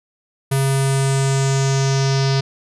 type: tone with low-pass filter sweep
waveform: square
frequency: 135.8 Hz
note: C#3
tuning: 35 cents flat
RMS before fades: -17 dBFS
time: 0.51-2.41 s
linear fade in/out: 10 ms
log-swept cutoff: 11000 to 4900 Hz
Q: 3.9
effects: none